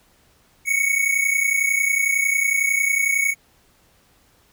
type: tone pair together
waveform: square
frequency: 2206 / 2237 Hz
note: C#7 / C#7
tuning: -9 / +15 cents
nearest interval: unison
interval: 24 cents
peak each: -21 dBFS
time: 0.65-3.35 s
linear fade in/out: 50 ms
effects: pink hiss -58 dBFS RMS until 4.52 s